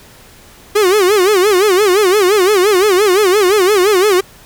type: tone with vibrato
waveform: 45% pulse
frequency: 392 Hz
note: G4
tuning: in tune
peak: -8 dBFS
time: 0.75-4.21 s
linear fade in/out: 10 ms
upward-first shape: sine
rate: 5.8 Hz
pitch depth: 170 cents each way
effects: pink hiss -41 dBFS RMS until 4.45 s